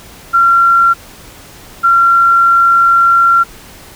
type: tone pair in turn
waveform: sine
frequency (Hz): 1371 / 1371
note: F6 / F6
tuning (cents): -32 / -32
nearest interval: unison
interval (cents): 0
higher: neither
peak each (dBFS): -5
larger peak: neither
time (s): 0.33-0.94 / 1.83-3.44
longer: second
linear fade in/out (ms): 20
effects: pink hiss -36 dBFS RMS until 3.95 s